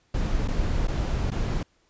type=noise with dropouts; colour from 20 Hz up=brown; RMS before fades=-25 dBFS; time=0.14-1.63 s; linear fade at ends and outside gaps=5 ms; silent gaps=0.477-0.483 / 0.873-0.881 / 1.305-1.316 s; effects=pink hiss -66 dBFS RMS until 1.89 s + resampled to 16000 Hz